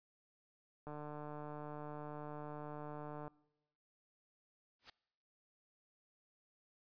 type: click train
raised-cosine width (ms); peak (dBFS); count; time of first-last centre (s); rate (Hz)
1; -34; 360; 0.87-3.279; 149
type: noise with exponential growth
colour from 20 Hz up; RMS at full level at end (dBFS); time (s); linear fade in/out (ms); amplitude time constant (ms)
white; -46; 4.79-4.9; 5; 23
effects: noise-tail reverb RT60 0.9 s tail -23 dB re dry + resampled to 11025 Hz